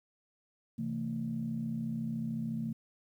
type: chord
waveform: sine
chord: A minor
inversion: first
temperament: equal with one note detuned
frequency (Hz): 130.81 / 164.81 / 225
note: C3 / E3 / A3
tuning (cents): 0 / 0 / +39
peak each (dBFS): -40 / -39 / -34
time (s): 0.78-2.73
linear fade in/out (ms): 10
effects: tanh soft clip ceiling -24 dBFS + 11-bit